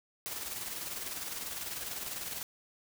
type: noise with tremolo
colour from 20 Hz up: white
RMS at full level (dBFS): -38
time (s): 0.26-2.43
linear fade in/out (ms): 0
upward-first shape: square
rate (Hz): 20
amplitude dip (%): 40
effects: none